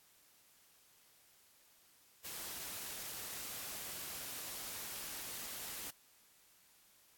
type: noise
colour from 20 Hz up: white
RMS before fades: -45 dBFS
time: 2.24-5.91 s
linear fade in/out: 10 ms
effects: white hiss -67 dBFS RMS until 7.17 s + AAC 64 kbps